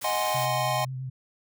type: noise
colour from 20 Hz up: white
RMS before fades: -38 dBFS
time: 0.01-0.46 s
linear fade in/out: 10 ms
type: chord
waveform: square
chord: Ab dominant seventh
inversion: second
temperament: equal with one note detuned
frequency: 622.3 / 740 / 826.3 / 1046.5 Hz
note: Eb5 / Gb5 / Ab5 / C6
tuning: 0 / 0 / -9 / 0 cents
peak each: -31 dBFS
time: 0.04-0.85 s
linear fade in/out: 5 ms
type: tone with vibrato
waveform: sine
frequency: 130.3 Hz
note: C3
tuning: 7 cents flat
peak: -31 dBFS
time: 0.34-1.1 s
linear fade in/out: 10 ms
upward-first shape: sine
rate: 9.1 Hz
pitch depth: 27 cents each way
effects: none